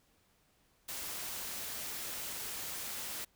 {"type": "noise", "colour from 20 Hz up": "white", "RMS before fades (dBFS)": -41, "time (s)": [0.88, 3.25], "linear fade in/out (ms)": 10, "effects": ["pink hiss -71 dBFS RMS until 3.35 s"]}